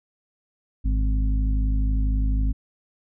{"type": "harmonic tone with a mistuned harmonic", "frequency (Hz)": 52.1, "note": "G#1", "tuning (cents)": 6, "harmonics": [1, 2, 3, 4, 5], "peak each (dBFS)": [-19, -33, -36, -38, -33], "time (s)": [0.84, 2.53], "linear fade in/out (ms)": 20, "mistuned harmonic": 3, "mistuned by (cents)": -64, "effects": []}